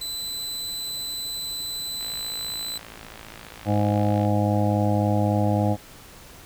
sawtooth tone, 4006 Hz, B7, 24 cents sharp, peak -26 dBFS, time 0.01-2.78 s, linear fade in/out 5 ms
click train, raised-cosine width 0.3 ms, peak -24 dBFS, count 124, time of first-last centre 2.01-4.25 s, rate 54.9 Hz
harmonic tone, 103.6 Hz, G#2, 4 cents flat, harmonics 1 / 2 / 3 / 5 / 6 / 7 / 8, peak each -22 / -25 / -27 / -29 / -30 / -30 / -31 dBFS, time 3.65-5.77 s, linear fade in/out 50 ms
effects pink hiss -46 dBFS RMS until 6.45 s

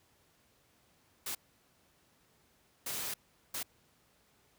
white noise bursts at uneven times, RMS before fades -38 dBFS, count 3, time 1.26-1.35 / 2.86-3.14 / 3.54-3.63 s, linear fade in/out 5 ms, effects pink hiss -69 dBFS RMS until 4.58 s + high-pass 60 Hz 12 dB/octave

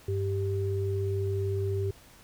sine tone pair together, 98.11 / 392 Hz, G2 / G4, +2 / 0 cents, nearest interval 2 octaves, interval 2398 cents, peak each -28 / -31 dBFS, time 0.08-1.91 s, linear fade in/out 5 ms, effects pink hiss -55 dBFS RMS until 2.23 s

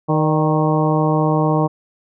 harmonic tone with a mistuned harmonic, 155.56 Hz, D#3, in tune, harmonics 1 / 2 / 3 / 4 / 5 / 6 / 7, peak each -17 / -20 / -22 / -23 / -24 / -25 / -25 dBFS, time 0.08-1.68 s, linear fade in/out 20 ms, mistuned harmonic 4, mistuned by -48 cents, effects none

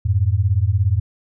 sine beating tone pair, 89 / 106 Hz, F2 / G#2, +33 / +36 cents, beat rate 17 Hz, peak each -17 dBFS, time 0.05-1 s, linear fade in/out 10 ms, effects none

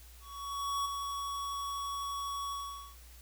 square tone with ADSR envelope, 1122 Hz, C#6, 21 cents sharp, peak -31 dBFS, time 0.2-2.96 s, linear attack 650 ms, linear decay 14 ms, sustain -5 dB, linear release 460 ms, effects added 60 Hz sine -52 dBFS peak until 3.21 s + white hiss -58 dBFS RMS until 3.21 s

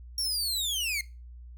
sawtooth linear sweep, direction down, 5588 to 2093 Hz, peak -25 dBFS, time 0.18-1.01 s, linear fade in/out 2 ms, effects noise-tail reverb RT60 0.3 s tail -21 dB re dry + added 60 Hz sine -43 dBFS peak until 1.57 s

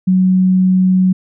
sine tone, 185.7 Hz, F#3, 7 cents sharp, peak -8 dBFS, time 0.07-1.13 s, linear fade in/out 10 ms, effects none

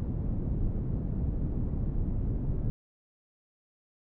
pink low-pass noise, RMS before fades -30 dBFS, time 0-2.7 s, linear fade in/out 0 ms, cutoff 210 Hz, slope 12 dB/octave, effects none

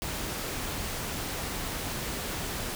pink noise, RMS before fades -34 dBFS, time 0.02-2.75 s, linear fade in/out 0 ms, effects none

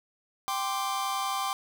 45% pulse chord, G suspended fourth, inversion none, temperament just, 784 / 1045.3 / 1176 Hz, G5 / C6 / D6, 0 / -2 / +2 cents, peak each -33 dBFS, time 0.48-1.53 s, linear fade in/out 0 ms, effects none

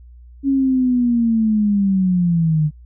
sine linear sweep, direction down, 277.2 to 148.5 Hz, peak -13 dBFS, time 0.43-2.71 s, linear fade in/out 50 ms, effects added 60 Hz sine -39 dBFS peak until 2.85 s

